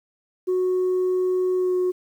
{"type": "tone with pitch glide", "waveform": "sine", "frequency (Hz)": [367.7, 364.3], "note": ["F#4", "F#4"], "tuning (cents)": [-11, -27], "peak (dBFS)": -17, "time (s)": [0.47, 1.92], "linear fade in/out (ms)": 20, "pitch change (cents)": -16, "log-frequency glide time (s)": [1.56, 1.76], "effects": ["tanh soft clip ceiling -17 dBFS", "9-bit"]}